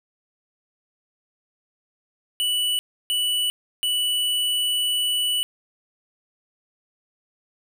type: tone bursts at uneven times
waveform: square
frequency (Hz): 2960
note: F#7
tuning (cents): 0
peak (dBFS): -21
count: 3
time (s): 2.4-2.79 / 3.1-3.5 / 3.83-5.43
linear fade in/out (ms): 0
effects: none